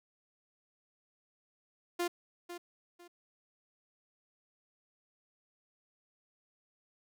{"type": "tone with echo", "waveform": "sawtooth", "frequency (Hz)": 349.2, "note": "F4", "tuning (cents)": 0, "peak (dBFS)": -27, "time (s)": [1.99, 2.08], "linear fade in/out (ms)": 10, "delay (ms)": 500, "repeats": 2, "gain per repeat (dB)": -11, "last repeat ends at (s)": 3.08, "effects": []}